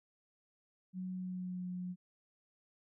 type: tone with pitch glide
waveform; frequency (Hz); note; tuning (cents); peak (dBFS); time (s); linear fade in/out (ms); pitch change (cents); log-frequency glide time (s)
sine; 184.6 to 180.7; F#3 to F#3; -4 to -41; -38; 0.93-1.96; 50; -37; 1.11-1.67
effects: none